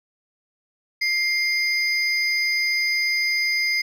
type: tone pair together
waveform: triangle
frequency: 2100 / 4957 Hz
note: C7 / D#8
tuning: +6 / -7 cents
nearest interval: octave + minor third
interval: 1487 cents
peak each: -19 / -24 dBFS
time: 1.01-3.82 s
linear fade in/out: 10 ms
effects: none